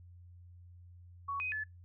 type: tone with pitch steps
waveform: sine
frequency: 1118 / 2509 / 1728 Hz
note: C#6 / D#7 / A6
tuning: +14 / +14 / -32 cents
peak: -34 dBFS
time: 1.28-1.64 s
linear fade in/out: 10 ms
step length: 120 ms
effects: noise-tail reverb RT60 0.2 s tail -25 dB re dry + added 88 Hz sine -52 dBFS peak until 1.84 s